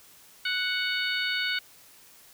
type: harmonic tone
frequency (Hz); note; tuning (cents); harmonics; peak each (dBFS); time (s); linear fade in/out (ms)
740; F#5; 0; 2 / 3 / 4 / 5 / 6; -30 / -32 / -33 / -34 / -35; 0.45-1.59; 5
effects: white hiss -54 dBFS RMS until 2.33 s